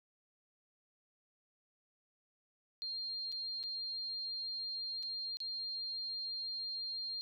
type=tone with dropouts; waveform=sine; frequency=4202 Hz; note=C8; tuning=7 cents sharp; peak=-38 dBFS; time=2.82-7.21 s; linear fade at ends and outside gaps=0 ms; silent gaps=3.319-3.324 / 3.63-3.637 / 5.027-5.032 / 5.37-5.403 s; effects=none